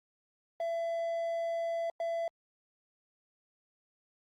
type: tone bursts at uneven times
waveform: triangle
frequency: 670 Hz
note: E5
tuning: 28 cents sharp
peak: -29 dBFS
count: 2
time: 0.6-1.9 / 2-2.28 s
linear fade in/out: 2 ms
effects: Opus 32 kbps